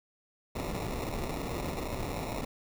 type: noise with sample-and-hold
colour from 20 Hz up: pink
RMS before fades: -35 dBFS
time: 0.55-2.45 s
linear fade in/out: 10 ms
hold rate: 1575 Hz
effects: none